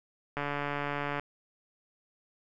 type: click train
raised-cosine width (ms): 0.5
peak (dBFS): -18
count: 120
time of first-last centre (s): 0.37-1.196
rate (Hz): 144
effects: none

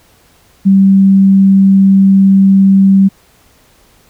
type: tone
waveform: sine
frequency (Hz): 194.1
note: G3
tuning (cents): -17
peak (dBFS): -3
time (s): 0.65-3.09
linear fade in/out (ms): 20
effects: pink hiss -48 dBFS RMS until 4.09 s

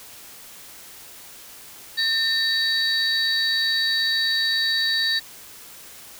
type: tone cluster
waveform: sine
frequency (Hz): 1804 / 3864 / 4551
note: A6 / B7 / C#8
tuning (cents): +43 / -39 / +45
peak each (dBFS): -23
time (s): 1.97-5.2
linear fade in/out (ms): 20
effects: tanh soft clip ceiling -11 dBFS + white hiss -43 dBFS RMS until 6.19 s

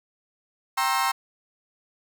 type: chord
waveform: 35% pulse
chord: C dominant seventh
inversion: second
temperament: equal with one note detuned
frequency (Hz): 784 / 932.3 / 1068.5 / 1318.5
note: G5 / Bb5 / C6 / E6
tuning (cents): 0 / 0 / +36 / 0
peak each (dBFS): -26 / -26 / -24 / -28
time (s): 0.77-1.12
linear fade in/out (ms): 10
effects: none

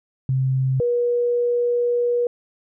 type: tone pair in turn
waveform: sine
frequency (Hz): 131.6 / 481.9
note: C3 / B4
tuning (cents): +10 / -43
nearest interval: octave + minor seventh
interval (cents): 2247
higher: second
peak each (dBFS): -17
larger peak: neither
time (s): 0.29-0.8 / 0.8-2.27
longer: second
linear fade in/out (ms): 2
effects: none

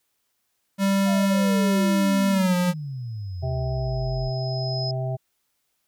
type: tone with pitch glide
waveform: square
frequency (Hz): 196 to 178.7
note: G3 to F3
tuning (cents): 0 to +40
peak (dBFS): -19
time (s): 0.78-2.74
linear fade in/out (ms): 50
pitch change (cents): -160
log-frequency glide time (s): 2.31-2.55
type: exponential sweep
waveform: sine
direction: down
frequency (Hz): 724 to 38.28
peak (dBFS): -29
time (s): 1.05-4.32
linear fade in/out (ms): 50
type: tone with exponential growth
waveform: sine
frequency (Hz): 5100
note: D#8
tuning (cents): +42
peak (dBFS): -28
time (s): 2.33-4.91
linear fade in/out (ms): 2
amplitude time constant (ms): 560
type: harmonic tone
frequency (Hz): 130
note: C3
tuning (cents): -11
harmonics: 1 / 3 / 5 / 6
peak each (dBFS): -25 / -37 / -31 / -39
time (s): 3.42-5.17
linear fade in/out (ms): 20
effects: white hiss -73 dBFS RMS until 5.87 s

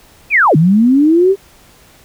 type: linear two-way sweep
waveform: sine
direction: down then up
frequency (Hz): 2600 to 146.83 to 400.7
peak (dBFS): -6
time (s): 0.3-1.36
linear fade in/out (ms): 50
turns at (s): 0.56
effects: pink hiss -45 dBFS RMS until 2.04 s

